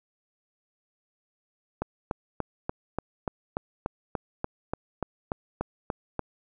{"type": "click train", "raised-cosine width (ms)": 1, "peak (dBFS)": -14, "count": 16, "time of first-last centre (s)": [1.82, 6.193], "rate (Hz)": 3.43, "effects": []}